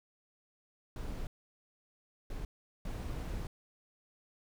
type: noise bursts at uneven times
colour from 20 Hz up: brown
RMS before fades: -39 dBFS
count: 3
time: 0.96-1.27 / 2.3-2.45 / 2.85-3.47 s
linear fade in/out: 2 ms
effects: none